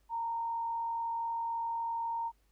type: tone with frequency modulation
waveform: sine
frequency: 923 Hz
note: A#5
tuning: 17 cents flat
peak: -32 dBFS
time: 0.09-2.32 s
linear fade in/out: 50 ms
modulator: 43.8 Hz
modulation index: 0.26
effects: added 50 Hz sine -67 dBFS peak until 2.51 s + pink hiss -75 dBFS RMS until 2.51 s